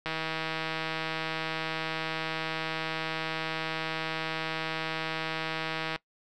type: click train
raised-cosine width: 0.3 ms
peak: -16 dBFS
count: 945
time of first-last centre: 0.06-5.96 s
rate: 160 Hz
effects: noise-tail reverb RT60 0.1 s tail -20 dB re dry